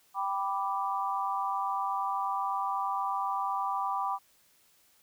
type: chord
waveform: sine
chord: G major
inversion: none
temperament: equal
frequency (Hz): 784 / 987.8 / 1174.7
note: G5 / B5 / D6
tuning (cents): 0 / 0 / 0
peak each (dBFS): -33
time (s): 0.14-4.19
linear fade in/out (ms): 50
effects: white hiss -65 dBFS RMS until 5.02 s